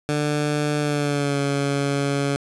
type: tone with pitch glide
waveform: 15% pulse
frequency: 148.4 to 140.8 Hz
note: D3 to C#3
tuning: +18 to +27 cents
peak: -14 dBFS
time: 0.09-2.36 s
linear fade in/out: 0 ms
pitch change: -91 cents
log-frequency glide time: 0.79-1.39 s
effects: resampled to 24000 Hz + 9-bit